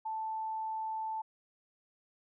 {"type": "tone", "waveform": "sine", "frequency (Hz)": 880, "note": "A5", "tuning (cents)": 0, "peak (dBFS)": -34, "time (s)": [0.05, 1.22], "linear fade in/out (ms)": 10, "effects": []}